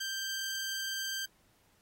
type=tone; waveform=15% pulse; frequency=1572 Hz; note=G6; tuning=4 cents sharp; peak=-28 dBFS; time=0-1.26 s; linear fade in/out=10 ms; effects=pink hiss -69 dBFS RMS until 1.81 s + AAC 48 kbps